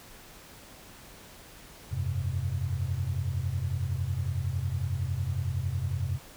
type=chord; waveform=sine; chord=F suspended second; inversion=none; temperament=just; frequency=87.31 / 98.22 / 130.96 Hz; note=F2 / G2 / C3; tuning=0 / +4 / +2 cents; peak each=-32 dBFS; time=1.91-6.19 s; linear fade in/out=20 ms; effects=pink hiss -50 dBFS RMS until 6.36 s